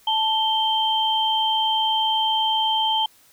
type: tone pair together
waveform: sine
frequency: 880 / 3136 Hz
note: A5 / G7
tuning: 0 / 0 cents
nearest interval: octave + minor seventh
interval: 2200 cents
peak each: -21 dBFS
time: 0.07-3.06 s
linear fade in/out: 5 ms
effects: white hiss -55 dBFS RMS until 3.32 s